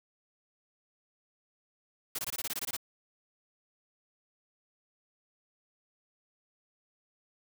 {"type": "noise bursts", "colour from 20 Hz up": "white", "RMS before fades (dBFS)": -35, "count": 11, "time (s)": [2.15, 2.767], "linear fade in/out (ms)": 5, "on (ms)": 37, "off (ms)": 21, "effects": []}